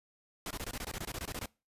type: noise bursts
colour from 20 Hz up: pink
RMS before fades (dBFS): -39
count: 15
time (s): 0.46-1.459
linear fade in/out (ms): 2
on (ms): 47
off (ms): 21
effects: noise-tail reverb RT60 0.3 s tail -24 dB re dry + resampled to 32000 Hz